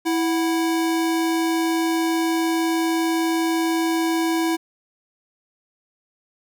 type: tone pair together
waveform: square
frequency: 328.5 / 740 Hz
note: E4 / F#5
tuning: -6 / 0 cents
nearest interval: octave + major second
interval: 1406 cents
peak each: -20 / -30 dBFS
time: 0.05-4.57 s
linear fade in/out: 20 ms
effects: none